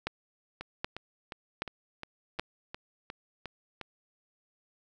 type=two click trains; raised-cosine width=0.3 ms; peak=-23 / -15 dBFS; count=10 / 4; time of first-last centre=0.61-3.813 / 0.07-2.396 s; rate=2.81 / 1.29 Hz; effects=none